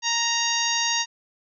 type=harmonic tone with a mistuned harmonic; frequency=932.3 Hz; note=A#5; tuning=in tune; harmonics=1 / 2 / 3 / 4 / 5 / 6 / 7; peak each=-29 / -29 / -29 / -29 / -29 / -29 / -29 dBFS; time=0.02-1.06 s; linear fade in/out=50 ms; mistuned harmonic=6; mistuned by=+26 cents; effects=none